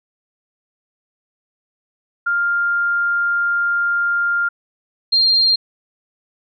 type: tone pair in turn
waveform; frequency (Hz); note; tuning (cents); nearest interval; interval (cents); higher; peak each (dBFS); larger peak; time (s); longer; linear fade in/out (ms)
sine; 1400 / 4195; F6 / C8; +4 / +4; octave + perfect fifth; 1900; second; -15 / -11; second; 2.26-4.49 / 5.12-5.56; first; 10
effects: none